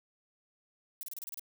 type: noise bursts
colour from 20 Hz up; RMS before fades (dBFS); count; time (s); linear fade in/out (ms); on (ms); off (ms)
violet; -41; 8; 1.01-1.395; 0; 21; 31
effects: none